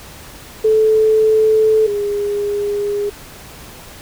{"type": "tone pair in turn", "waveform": "sine", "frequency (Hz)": [436.1, 409.5], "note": ["A4", "G#4"], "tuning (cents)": [-15, -24], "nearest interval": "minor second", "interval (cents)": 109, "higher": "first", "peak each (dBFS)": [-9, -16], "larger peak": "first", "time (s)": [[0.64, 1.87], [1.87, 3.1]], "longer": "neither", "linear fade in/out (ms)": 10, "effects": ["pink hiss -37 dBFS RMS until 4.01 s"]}